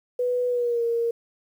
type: tone with pitch glide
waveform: sine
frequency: 493.9 to 466.2 Hz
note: B4 to A#4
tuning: 0 to 0 cents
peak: -21 dBFS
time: 0.19-1.11 s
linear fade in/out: 5 ms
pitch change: -100 cents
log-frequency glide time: 0.48-0.83 s
effects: 9-bit